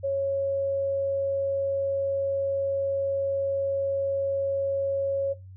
sine tone, 550 Hz, C#5, 14 cents flat, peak -23 dBFS, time 0.03-5.34 s, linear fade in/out 20 ms, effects noise-tail reverb RT60 0.2 s tail -18 dB re dry + added 94 Hz sine -42 dBFS peak until 5.56 s

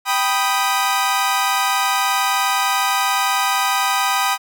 sawtooth chord, G augmented, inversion none, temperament equal, 784 / 987.8 / 1244.5 Hz, G5 / B5 / D#6, 0 / 0 / 0 cents, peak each -17 dBFS, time 0.05-4.38 s, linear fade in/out 50 ms, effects none

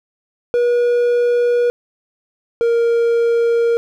triangle tone pair in turn, 482 / 466.9 Hz, B4 / A#4, -42 / +3 cents, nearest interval minor second, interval 55 cents, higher first, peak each -10 dBFS, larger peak neither, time 0.54-1.7 / 2.61-3.77 s, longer neither, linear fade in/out 0 ms, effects none

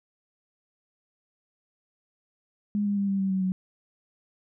sine tone with pitch steps, 206.1 / 202.7 / 199.31 / 196 / 192.74 / 189.54 / 186.39 Hz, G#3 / G#3 / G3 / G3 / G3 / F#3 / F#3, -13 / -42 / +29 / 0 / -29 / +42 / +13 cents, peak -23 dBFS, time 2.75-3.52 s, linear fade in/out 0 ms, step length 110 ms, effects none

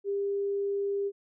sine tone, 400 Hz, G4, 35 cents sharp, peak -27 dBFS, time 0.04-1.12 s, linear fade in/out 50 ms, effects none

